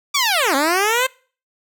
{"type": "linear two-way sweep", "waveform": "10% pulse", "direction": "down then up", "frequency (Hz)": [1184, 261.6, 531], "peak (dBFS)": -7, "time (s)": [0.14, 1.07], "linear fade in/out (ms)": 10, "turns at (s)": 0.55, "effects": ["noise-tail reverb RT60 0.4 s tail -24 dB re dry"]}